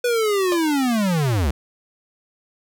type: linear sweep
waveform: square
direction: down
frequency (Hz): 493.9 to 61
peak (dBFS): -18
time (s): 0.04-1.51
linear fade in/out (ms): 5
type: tone with exponential decay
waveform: sawtooth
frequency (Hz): 587.3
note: D5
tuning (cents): 0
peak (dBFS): -18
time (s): 0.52-0.63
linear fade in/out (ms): 0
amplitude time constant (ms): 22
effects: none